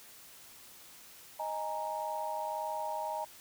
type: chord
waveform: sine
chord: D# suspended fourth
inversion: none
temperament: equal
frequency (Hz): 622.3 / 830.6 / 932.3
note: D#5 / G#5 / A#5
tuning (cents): 0 / 0 / 0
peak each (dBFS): -39 / -39 / -37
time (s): 1.39-3.25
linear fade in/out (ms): 10
effects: white hiss -54 dBFS RMS until 3.4 s